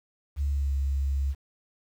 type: tone with pitch glide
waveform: sine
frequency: 71.1 to 68.96 Hz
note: C#2 to C#2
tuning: +45 to -8 cents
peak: -23 dBFS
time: 0.36-1.35 s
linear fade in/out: 50 ms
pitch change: -53 cents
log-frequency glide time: 0.49-0.72 s
effects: tanh soft clip ceiling -19 dBFS + 9-bit